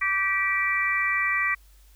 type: harmonic tone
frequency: 389.2 Hz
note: G4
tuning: 12 cents flat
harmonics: 3 / 4 / 5 / 6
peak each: -29 / -35 / -24 / -27 dBFS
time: 0.01-1.55 s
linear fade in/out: 10 ms
effects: added 50 Hz sine -51 dBFS peak until 1.95 s + white hiss -61 dBFS RMS until 1.95 s